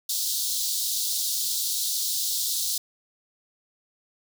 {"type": "high-pass noise", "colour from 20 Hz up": "pink", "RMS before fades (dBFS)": -27, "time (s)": [0.09, 2.78], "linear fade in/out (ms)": 5, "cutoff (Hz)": 3700, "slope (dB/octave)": 48, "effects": []}